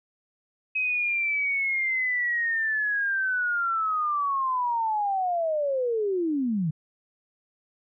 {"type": "linear sweep", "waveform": "sine", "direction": "down", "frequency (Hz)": [2543, 146.83], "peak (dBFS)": -23, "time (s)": [0.75, 6.71], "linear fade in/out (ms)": 10, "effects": []}